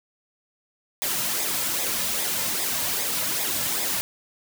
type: noise with flanger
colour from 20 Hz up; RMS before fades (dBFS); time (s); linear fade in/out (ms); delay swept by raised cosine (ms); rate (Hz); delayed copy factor
white; -26; 1.02-4.01; 0; 0.68 to 2.68; 2.5; -0.6
effects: none